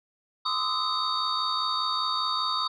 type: tone cluster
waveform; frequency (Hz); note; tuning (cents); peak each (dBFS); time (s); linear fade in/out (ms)
sine; 1033 / 1220 / 1285 / 3716 / 4547; C6 / D#6 / E6 / A#7 / C#8; -22 / -34 / -45 / -6 / +43; -31; 0.45-2.68; 10
effects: tanh soft clip ceiling -16 dBFS